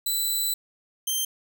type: tone pair in turn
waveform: 10% pulse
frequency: 3991 / 3144 Hz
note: B7 / G7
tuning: +17 / +4 cents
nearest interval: major third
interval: 413 cents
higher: first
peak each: -16 dBFS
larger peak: neither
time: 0.06-0.54 / 1.07-1.25 s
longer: first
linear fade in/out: 5 ms
effects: none